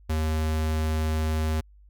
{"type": "tone", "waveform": "square", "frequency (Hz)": 78.4, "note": "D#2", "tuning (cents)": 14, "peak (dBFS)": -24, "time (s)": [0.09, 1.61], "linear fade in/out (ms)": 10, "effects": ["added 50 Hz sine -50 dBFS peak until 1.89 s"]}